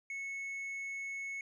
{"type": "tone with tanh clipping", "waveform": "sine", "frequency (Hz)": 2200, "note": "C#7", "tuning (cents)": -14, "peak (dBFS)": -39, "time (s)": [0.1, 1.41], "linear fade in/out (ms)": 2, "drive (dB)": 4, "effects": []}